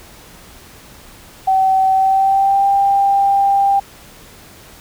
sine tone with pitch glide, 764 to 793.2 Hz, G5 to G5, -45 to +20 cents, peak -10 dBFS, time 1.47-3.8 s, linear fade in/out 10 ms, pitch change +65 cents, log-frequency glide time 1.93-2.68 s, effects pink hiss -41 dBFS RMS until 4.8 s

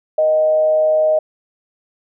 sine tone with frequency modulation, 622.3 Hz, D#5, in tune, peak -11 dBFS, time 0.18-1.19 s, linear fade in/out 5 ms, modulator 151 Hz, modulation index 0.24, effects none

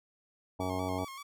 harmonic tone, 92.5 Hz, F#2, in tune, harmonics 1 / 2 / 3 / 4 / 5 / 6 / 7 / 8 / 9 / 10, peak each -38 / -43 / -37 / -45 / -41 / -47 / -39 / -47 / -40 / -44 dBFS, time 0.59-1.05 s, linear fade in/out 10 ms
sawtooth tone with vibrato, 1108.7 Hz, C#6, in tune, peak -39 dBFS, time 0.6-1.23 s, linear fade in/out 10 ms, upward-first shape square, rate 5.2 Hz, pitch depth 52 cents each way
effects none

